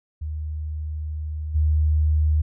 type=tone with level steps; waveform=sine; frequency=76.7 Hz; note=D#2; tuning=24 cents flat; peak=-26 / -16 dBFS; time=0.21-2.42 s; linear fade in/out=10 ms; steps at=1.54 s; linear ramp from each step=20 ms; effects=none